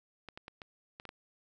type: clicks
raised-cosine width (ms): 0.3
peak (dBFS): -29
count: 7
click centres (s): 0.287 / 0.375 / 0.481 / 0.618 / 0.999 / 1.053 / 1.091
effects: none